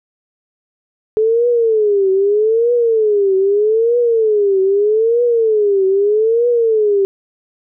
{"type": "tone with vibrato", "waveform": "sine", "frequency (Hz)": 429.1, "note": "A4", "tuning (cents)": -43, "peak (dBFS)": -10, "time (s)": [1.17, 7.05], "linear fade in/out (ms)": 0, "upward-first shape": "triangle", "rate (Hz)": 0.8, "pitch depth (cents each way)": 220, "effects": []}